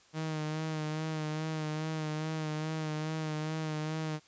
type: tone with vibrato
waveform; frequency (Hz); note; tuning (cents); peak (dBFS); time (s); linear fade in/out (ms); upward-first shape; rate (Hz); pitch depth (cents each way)
sawtooth; 155.8; D#3; +3; -29; 0.13-4.2; 50; sine; 2.4; 31
effects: white hiss -62 dBFS RMS until 4.27 s + resampled to 16000 Hz